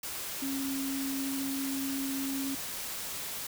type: tone in noise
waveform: sine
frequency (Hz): 271.6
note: C#4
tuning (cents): -35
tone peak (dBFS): -32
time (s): 0.42-2.55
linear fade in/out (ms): 5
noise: white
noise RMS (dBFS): -38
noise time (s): 0.03-3.47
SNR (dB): +3
effects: none